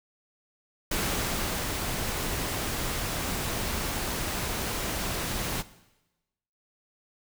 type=noise with ADSR envelope; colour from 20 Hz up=pink; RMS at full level=-28 dBFS; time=0.91-5.63 s; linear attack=6 ms; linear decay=740 ms; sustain=-3 dB; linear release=27 ms; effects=noise-tail reverb RT60 1.0 s tail -17 dB re dry